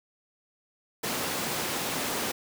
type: high-pass noise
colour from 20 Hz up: pink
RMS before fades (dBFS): -31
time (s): 1.03-2.32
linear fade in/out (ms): 10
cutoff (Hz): 200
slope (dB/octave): 12
effects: none